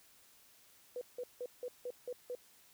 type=tone bursts; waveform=sine; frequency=493.9 Hz; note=B4; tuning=in tune; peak=-38 dBFS; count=7; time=0.96-2.351 s; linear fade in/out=2 ms; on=53 ms; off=170 ms; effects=white hiss -64 dBFS RMS until 2.73 s